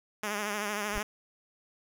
5% pulse tone with vibrato, 207.7 Hz, G#3, in tune, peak -20 dBFS, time 0.23-1.03 s, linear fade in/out 5 ms, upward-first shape triangle, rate 13 Hz, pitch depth 63 cents each way
brown noise with exponential growth, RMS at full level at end -34 dBFS, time 0.86-0.98 s, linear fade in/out 0 ms, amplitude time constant 24 ms
effects none

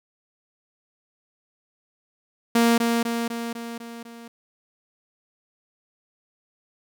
sawtooth tone with echo, 233.1 Hz, A#3, in tune, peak -12 dBFS, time 2.55-2.78 s, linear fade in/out 5 ms, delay 250 ms, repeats 6, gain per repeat -4 dB, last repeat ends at 4.28 s, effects none

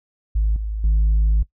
sine tone with level steps, 53 Hz, G#1, 36 cents sharp, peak -14 / -22 / -11 dBFS, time 0.35-1.43 s, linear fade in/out 10 ms, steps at 0.56 / 0.84 s, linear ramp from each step 2 ms, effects noise-tail reverb RT60 0.1 s tail -20 dB re dry + tanh soft clip ceiling -12 dBFS

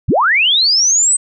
sine linear sweep, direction up, 37.75 to 8300 Hz, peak -9 dBFS, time 0.08-1.17 s, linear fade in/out 10 ms, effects none

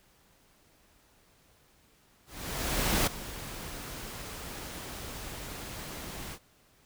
pink noise with ADSR envelope, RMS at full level -26 dBFS, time 2.26-6.39 s, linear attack 810 ms, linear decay 7 ms, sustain -15 dB, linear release 63 ms, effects pink hiss -64 dBFS RMS until 6.85 s

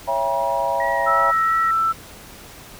sine chord, C# diminished seventh, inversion none, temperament just, 554.4 / 665.2 / 798.3 / 957.9 Hz, C#5 / E5 / G5 / Bb5, 0 / +16 / +31 / +47 cents, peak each -25 / -24 / -26 / -22 dBFS, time 0.07-1.32 s, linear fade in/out 20 ms
sine tone with vibrato, 1898 Hz, A#6, 31 cents sharp, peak -25 dBFS, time 0.8-1.71 s, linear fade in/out 2 ms, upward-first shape sine, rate 2.9 Hz, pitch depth 19 cents each way
sine tone with pitch glide, 1316 to 1328.2 Hz, E6 to E6, -3 to +13 cents, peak -16 dBFS, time 1.06-1.93 s, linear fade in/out 20 ms, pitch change +16 cents, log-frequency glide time 1.24-1.61 s
effects pink hiss -41 dBFS RMS until 2.79 s

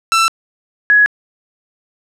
sawtooth / sine tone pair in turn, 1335 / 1677.8 Hz, E6 / G#6, +22 / +17 cents, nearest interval major third, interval 395 cents, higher second, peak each -6 dBFS, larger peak neither, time 0.12-0.28 / 0.9-1.06 s, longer neither, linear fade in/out 0 ms, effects low-pass 9000 Hz 12 dB/octave

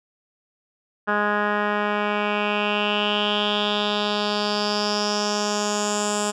10% pulse tone with low-pass filter sweep, 207.7 Hz, G#3, in tune, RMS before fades -23 dBFS, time 1.07-6.32 s, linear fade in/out 20 ms, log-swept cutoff 1600 to 8000 Hz, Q 4.9, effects none

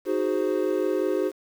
triangle chord, Ab dominant seventh, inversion second, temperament equal, 311.1 / 370 / 415.3 / 523.3 Hz, Eb4 / Gb4 / Ab4 / C5, 0 / 0 / 0 / 0 cents, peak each -27 / -24 / -26 / -27 dBFS, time 0.05-1.32 s, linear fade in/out 50 ms, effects 8-bit

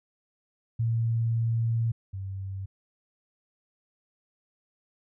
sine tone pair in turn, 114.8 / 96.53 Hz, A#2 / G2, -26 / -26 cents, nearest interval minor third, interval 300 cents, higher first, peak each -23 / -32 dBFS, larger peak first, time 0.79-1.92 / 2.13-2.66 s, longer first, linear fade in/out 10 ms, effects none

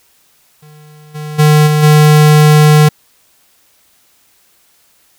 square tone with level steps, 151.4 Hz, D#3, 47 cents flat, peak -37 / -22 / -5 / -9 / -4 dBFS, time 0.62-2.89 s, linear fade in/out 10 ms, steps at 1.14 / 1.38 / 1.66 / 1.82 s, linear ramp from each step 20 ms, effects white hiss -52 dBFS RMS until 5.18 s

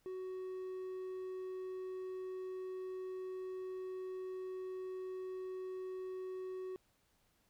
triangle tone, 372.6 Hz, F#4, 12 cents sharp, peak -39 dBFS, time 0.06-6.76 s, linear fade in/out 0 ms, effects pink hiss -75 dBFS RMS until 7.49 s

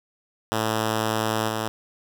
5% pulse tone with level steps, 110 Hz, A2, in tune, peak -11 / -14 dBFS, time 0.52-1.68 s, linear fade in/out 0 ms, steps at 1.48 s, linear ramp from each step 10 ms, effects none

